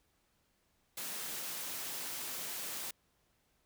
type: high-pass noise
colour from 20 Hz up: white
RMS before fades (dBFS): -41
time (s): 0.97-2.91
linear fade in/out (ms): 5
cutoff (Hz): 140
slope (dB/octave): 12
effects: pink hiss -75 dBFS RMS until 3.65 s